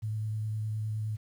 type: tone with vibrato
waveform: sine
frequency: 108.1 Hz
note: A2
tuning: 30 cents flat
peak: -30 dBFS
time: 0.02-1.17 s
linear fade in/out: 20 ms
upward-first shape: sine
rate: 9.7 Hz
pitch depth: 15 cents each way
effects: 10-bit